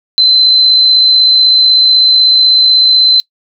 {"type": "tone with amplitude modulation", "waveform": "sine", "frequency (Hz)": 4063, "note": "B7", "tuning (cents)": 48, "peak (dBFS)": -3, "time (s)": [0.18, 3.2], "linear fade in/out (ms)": 0, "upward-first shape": "sine", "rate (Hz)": 56.1, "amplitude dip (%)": 25, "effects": ["noise-tail reverb RT60 0.1 s tail -25 dB re dry"]}